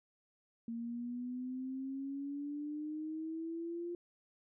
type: exponential sweep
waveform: sine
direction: up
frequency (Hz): 229.7 to 349.2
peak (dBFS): -38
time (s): 0.68-3.95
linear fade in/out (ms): 2
effects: none